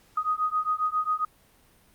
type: beating tone pair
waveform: sine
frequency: 1244.5 / 1251.9 Hz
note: D#6 / D#6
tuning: 0 / +10 cents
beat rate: 7.4 Hz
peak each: -27 dBFS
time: 0.17-1.25 s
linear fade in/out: 5 ms
effects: pink hiss -60 dBFS RMS until 1.94 s + Opus 48 kbps